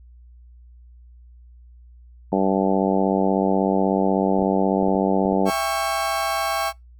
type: harmonic tone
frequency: 96.3 Hz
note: G2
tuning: 30 cents flat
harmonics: 2 / 3 / 4 / 5 / 6 / 7 / 8 / 9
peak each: -22 / -24 / -25 / -26 / -27 / -27 / -28 / -29 dBFS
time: 2.32-5.5 s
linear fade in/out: 5 ms
type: clicks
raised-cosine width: 2 ms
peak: -19 dBFS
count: 7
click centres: 4.392 / 4.423 / 4.828 / 4.883 / 4.951 / 5.254 / 5.326 s
type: chord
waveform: 35% pulse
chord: C# diminished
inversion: first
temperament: just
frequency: 665.2 / 798.3 / 1108.7 Hz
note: E5 / G5 / C#6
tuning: +16 / +31 / 0 cents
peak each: -24 dBFS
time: 5.45-6.73 s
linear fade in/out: 50 ms
effects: noise-tail reverb RT60 0.2 s tail -26 dB re dry + added 60 Hz sine -44 dBFS peak until 6.99 s